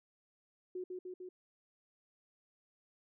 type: tone with echo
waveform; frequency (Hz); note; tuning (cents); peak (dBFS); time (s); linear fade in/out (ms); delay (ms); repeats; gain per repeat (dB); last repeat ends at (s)
sine; 365.6; F#4; -21; -38; 0.75-0.84; 5; 150; 3; -2; 1.29
effects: none